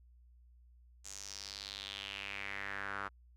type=tone with band-pass filter sweep; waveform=sawtooth; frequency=99.4 Hz; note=G2; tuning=25 cents sharp; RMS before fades=-44 dBFS; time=1.04-3.09 s; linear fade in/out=20 ms; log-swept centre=7100 to 1300 Hz; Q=3.9; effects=added 60 Hz sine -59 dBFS peak until 3.36 s